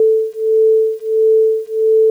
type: beating tone pair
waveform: sine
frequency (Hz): 440 / 441.5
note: A4 / A4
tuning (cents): 0 / +6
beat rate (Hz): 1.5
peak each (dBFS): -13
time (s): 0-2.1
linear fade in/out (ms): 2
effects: 8-bit